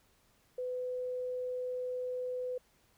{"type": "tone", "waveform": "sine", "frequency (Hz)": 502, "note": "B4", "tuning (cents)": 28, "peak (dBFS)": -34, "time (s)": [0.58, 2.58], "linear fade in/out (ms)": 5, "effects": ["pink hiss -69 dBFS RMS until 2.97 s"]}